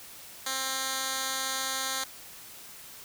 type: tone with band-pass filter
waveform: 10% pulse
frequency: 264.9 Hz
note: C4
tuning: 22 cents sharp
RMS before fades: -32 dBFS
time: 0.46-2.04 s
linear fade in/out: 5 ms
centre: 6700 Hz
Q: 0.6
effects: white hiss -47 dBFS RMS until 3.04 s